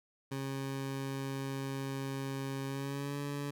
20% pulse tone with pitch glide, 135.9 to 142.9 Hz, C#3 to D3, -34 to -47 cents, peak -31 dBFS, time 0.31-3.51 s, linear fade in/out 10 ms, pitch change +87 cents, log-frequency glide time 2.67-3.18 s, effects none

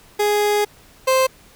30% pulse tone pair in turn, 415.3 / 523.2 Hz, G#4 / C5, 0 / 0 cents, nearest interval major third, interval 400 cents, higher second, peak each -13 / -11 dBFS, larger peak second, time 0.19-0.65 / 1.07-1.27 s, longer first, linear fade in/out 10 ms, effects pink hiss -49 dBFS RMS until 1.55 s

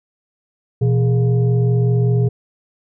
sine tone with frequency modulation, 122.4 Hz, B2, 15 cents flat, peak -12 dBFS, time 0.81-2.29 s, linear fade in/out 10 ms, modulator 290 Hz, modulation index 0.64, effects none

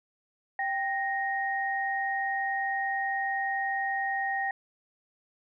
sine tone pair together, 784 / 1864.7 Hz, G5 / A#6, 0 / 0 cents, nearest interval octave + minor third, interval 1500 cents, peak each -30 / -30 dBFS, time 0.59-4.51 s, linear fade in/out 2 ms, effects none

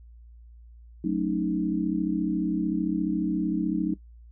sine chord, D# half-diminished seventh, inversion first, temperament equal, 185 / 220 / 277.2 / 311.1 Hz, F#3 / A3 / C#4 / D#4, 0 / 0 / 0 / 0 cents, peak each -28 / -31 / -31 / -27 dBFS, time 1.04-3.94 s, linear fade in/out 5 ms, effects noise-tail reverb RT60 0.1 s tail -17 dB re dry + added 58 Hz sine -46 dBFS peak until 4.31 s

